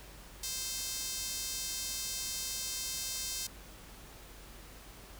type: tone with high-pass filter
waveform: sawtooth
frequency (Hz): 523.3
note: C5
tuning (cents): 0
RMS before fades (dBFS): -38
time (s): 0.43-3.47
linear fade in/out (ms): 5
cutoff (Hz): 5300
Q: 1.3
effects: added 48 Hz sine -53 dBFS peak until 5.19 s + pink hiss -53 dBFS RMS until 5.19 s